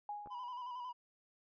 sine tone with exponential decay, 828 Hz, G#5, 5 cents flat, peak -38 dBFS, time 0.09-0.78 s, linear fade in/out 2 ms, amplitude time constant 150 ms
clicks, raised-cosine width 1 ms, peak -40 dBFS, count 2, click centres 0.26 / 0.273 s
triangle tone with vibrato, 987.8 Hz, B5, in tune, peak -40 dBFS, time 0.3-0.93 s, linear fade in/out 20 ms, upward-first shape square, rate 11 Hz, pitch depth 39 cents each way
effects resampled to 11025 Hz

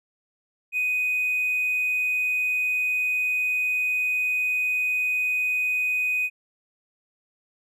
triangle tone with hard clipping, 2496 Hz, D#7, 5 cents sharp, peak -22 dBFS, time 0.72-6.3 s, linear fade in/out 50 ms, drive 4 dB, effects none

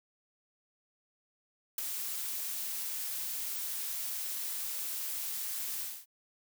blue noise with ADSR envelope, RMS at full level -31 dBFS, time 1.78-6.06 s, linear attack 3 ms, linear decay 11 ms, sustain -6 dB, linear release 250 ms, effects none

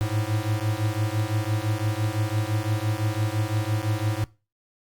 square beating tone pair, 104.5 / 110.4 Hz, G#2 / A2, +11 / +6 cents, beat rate 5.9 Hz, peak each -27 dBFS, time 0.01-4.24 s, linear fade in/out 0 ms, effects noise-tail reverb RT60 0.3 s tail -21 dB re dry + Opus 48 kbps

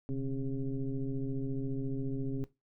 sine tone with frequency modulation, 130.81 Hz, C3, in tune, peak -31 dBFS, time 0.09-2.44 s, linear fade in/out 0 ms, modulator 138 Hz, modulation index 1.5, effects noise-tail reverb RT60 0.2 s tail -17 dB re dry

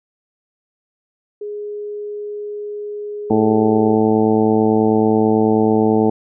sine tone with pitch glide, 415.3 to 408.6 Hz, G#4 to G#4, 0 to -28 cents, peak -24 dBFS, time 1.41-3.95 s, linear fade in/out 5 ms, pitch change -28 cents, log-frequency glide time 3.44-3.51 s
harmonic tone, 109.2 Hz, A2, 13 cents flat, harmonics 1 / 2 / 3 / 4 / 5 / 6 / 7 / 8, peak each -25 / -16 / -18 / -16 / -28 / -28 / -23 / -27 dBFS, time 3.3-6.1 s, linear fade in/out 5 ms
effects none

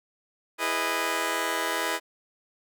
10% pulse chord, E major seventh, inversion none, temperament just, 329.6 / 412 / 494.4 / 618.1 Hz, E4 / G#4 / B4 / D#5, 0 / -14 / +2 / -12 cents, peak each -24 dBFS, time 0.58-2 s, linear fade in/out 50 ms, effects none

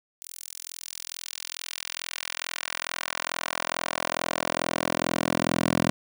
10% pulse tone with high-pass filter sweep, 42.31 Hz, E1, 46 cents sharp, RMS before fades -30 dBFS, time 0.22-5.9 s, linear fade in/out 0 ms, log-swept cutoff 8400 to 200 Hz, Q 0.88, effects none

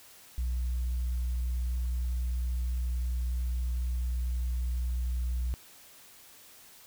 sine tone, 61.1 Hz, B1, 18 cents flat, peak -26 dBFS, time 0.38-5.54 s, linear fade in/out 0 ms, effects tanh soft clip ceiling -26 dBFS + white hiss -54 dBFS RMS until 6.86 s

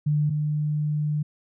sine tone pair in turn, 149.2 / 150.06 Hz, D3 / D3, +28 / +38 cents, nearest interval unison, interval 10 cents, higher second, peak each -19 / -22 dBFS, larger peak first, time 0.06-0.3 / 0.3-1.23 s, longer second, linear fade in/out 10 ms, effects none

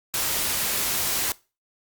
white noise, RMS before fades -25 dBFS, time 0.14-1.32 s, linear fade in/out 0 ms, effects noise-tail reverb RT60 0.3 s tail -21 dB re dry + Opus 48 kbps

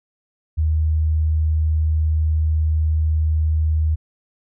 sine tone, 78.2 Hz, D#2, 9 cents sharp, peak -15 dBFS, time 0.57-3.96 s, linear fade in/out 20 ms, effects none

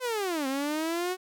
sawtooth linear two-way sweep, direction down then up, 519 to 261.6 to 373.9 Hz, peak -24 dBFS, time 0-1.17 s, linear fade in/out 50 ms, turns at 0.47 s, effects none

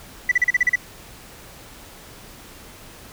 sine tone bursts, 1975.5 Hz, B6, in tune, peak -11 dBFS, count 8, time 0.29-0.757 s, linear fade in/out 5 ms, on 26 ms, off 37 ms, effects tanh soft clip ceiling -11 dBFS + pink hiss -43 dBFS RMS until 3.12 s

